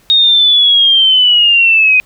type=linear sweep; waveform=sine; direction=down; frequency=3729 to 2489 Hz; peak=-5 dBFS; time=0.1-2 s; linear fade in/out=0 ms; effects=pink hiss -49 dBFS RMS until 2.05 s